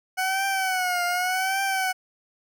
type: tone with vibrato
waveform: 20% pulse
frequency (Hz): 743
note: F#5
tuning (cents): +7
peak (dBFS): -18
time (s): 0.17-1.93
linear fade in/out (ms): 20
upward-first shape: triangle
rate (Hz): 0.86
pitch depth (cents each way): 99
effects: none